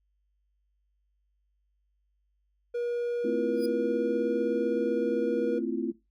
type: tone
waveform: triangle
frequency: 478.8 Hz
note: A#4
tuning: 46 cents sharp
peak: -26 dBFS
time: 2.74-5.59 s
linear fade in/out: 10 ms
type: chord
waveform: sine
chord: F major seventh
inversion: first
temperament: equal with one note detuned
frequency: 225.8 / 261.6 / 329.6 / 349.2 Hz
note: A3 / C4 / E4 / F4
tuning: +45 / 0 / 0 / 0 cents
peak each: -33 dBFS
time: 3.24-5.92 s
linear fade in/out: 10 ms
type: tone with exponential growth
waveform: sawtooth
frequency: 4937 Hz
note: D#8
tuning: 14 cents flat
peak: -34 dBFS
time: 3.52-3.66 s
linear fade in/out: 5 ms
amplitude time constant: 29 ms
effects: noise-tail reverb RT60 0.2 s tail -17 dB re dry + added 50 Hz sine -70 dBFS peak until 6.1 s